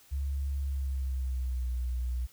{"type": "tone with pitch glide", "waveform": "sine", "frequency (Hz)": [69.2, 61.65], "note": ["C#2", "B1"], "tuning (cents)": [-2, -2], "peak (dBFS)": -29, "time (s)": [0.11, 2.27], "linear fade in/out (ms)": 20, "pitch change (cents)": -200, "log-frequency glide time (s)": [0.61, 1.68], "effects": ["white hiss -59 dBFS RMS until 2.32 s"]}